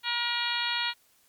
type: harmonic tone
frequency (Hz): 476.2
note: A#4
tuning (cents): +37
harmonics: 2 / 3 / 4 / 5 / 6 / 7 / 8 / 9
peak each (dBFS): -35 / -35 / -35 / -35 / -35 / -35 / -35 / -35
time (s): 0.03-0.94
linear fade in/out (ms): 50
effects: white hiss -64 dBFS RMS until 1.28 s + MP3 96 kbps